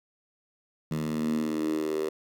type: tone with high-pass filter sweep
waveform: 10% pulse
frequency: 77.6 Hz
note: D#2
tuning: 4 cents flat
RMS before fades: -29 dBFS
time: 0.91-2.09 s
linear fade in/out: 5 ms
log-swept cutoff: 170 to 420 Hz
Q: 5.8
effects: none